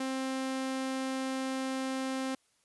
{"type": "tone", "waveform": "sawtooth", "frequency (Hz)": 263.8, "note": "C4", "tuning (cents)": 14, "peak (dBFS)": -28, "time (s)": [0, 2.35], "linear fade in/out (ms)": 5, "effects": ["white hiss -71 dBFS RMS until 2.64 s", "resampled to 24000 Hz"]}